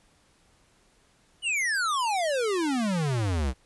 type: exponential sweep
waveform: square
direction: down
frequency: 3007 to 60.5 Hz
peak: -25 dBFS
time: 1.42-3.54 s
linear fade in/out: 50 ms
effects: pink hiss -63 dBFS RMS until 3.65 s + resampled to 24000 Hz